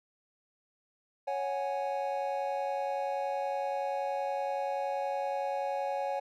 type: chord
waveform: triangle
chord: C# suspended fourth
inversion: none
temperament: equal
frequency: 554.4 / 740 / 830.6 Hz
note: C#5 / F#5 / G#5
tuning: 0 / 0 / 0 cents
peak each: -32 / -35 / -33 dBFS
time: 1.27-6.2 s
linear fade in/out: 10 ms
effects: none